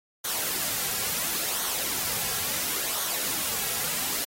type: noise with flanger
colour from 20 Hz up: white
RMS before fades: -29 dBFS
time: 0.24-4.25 s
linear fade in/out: 10 ms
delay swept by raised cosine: 0.39 to 3.39 ms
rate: 0.72 Hz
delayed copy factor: -0.5
effects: AAC 48 kbps